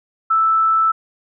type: tone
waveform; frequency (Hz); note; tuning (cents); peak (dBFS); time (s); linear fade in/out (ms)
sine; 1318.5; E6; 0; -12; 0.3-0.92; 10
effects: none